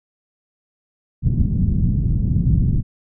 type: low-pass noise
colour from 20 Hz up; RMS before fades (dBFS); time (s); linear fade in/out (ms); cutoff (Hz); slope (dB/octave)
white; -17; 1.22-2.83; 50; 170; 24
effects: none